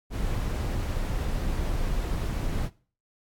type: noise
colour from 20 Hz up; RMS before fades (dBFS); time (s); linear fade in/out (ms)
brown; -28; 0.1-2.7; 50
effects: noise-tail reverb RT60 0.4 s tail -20 dB re dry + AAC 64 kbps